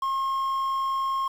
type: tone with quantisation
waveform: triangle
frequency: 1075 Hz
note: C6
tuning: 47 cents sharp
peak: -22 dBFS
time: 0.02-1.28 s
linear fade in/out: 5 ms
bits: 8
effects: none